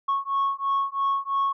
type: beating tone pair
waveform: sine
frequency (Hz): 1100 / 1103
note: C#6 / C#6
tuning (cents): -14 / -9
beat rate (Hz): 3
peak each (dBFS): -24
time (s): 0.08-1.53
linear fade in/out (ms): 10
effects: tanh soft clip ceiling -18 dBFS